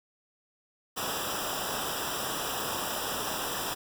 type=noise with comb filter; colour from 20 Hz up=pink; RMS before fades=-33 dBFS; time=0.96-3.75 s; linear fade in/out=20 ms; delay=0.46 ms; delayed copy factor=-0.9; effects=none